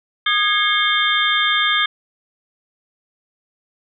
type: tone cluster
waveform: sine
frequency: 1229 / 1657 / 2160 / 3187 / 3573 Hz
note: D#6 / G#6 / C#7 / G7 / A7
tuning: -22 / -4 / -45 / +28 / +26 cents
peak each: -21 dBFS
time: 0.26-1.86 s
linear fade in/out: 5 ms
effects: none